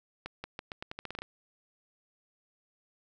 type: accelerating click train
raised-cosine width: 0.3 ms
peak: -22 dBFS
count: 12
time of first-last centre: 0.26-1.22 s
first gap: 180 ms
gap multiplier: 0.84
effects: none